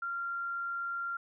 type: tone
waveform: sine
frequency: 1384 Hz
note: F6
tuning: 16 cents flat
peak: -33 dBFS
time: 0.02-1.17 s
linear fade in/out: 5 ms
effects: none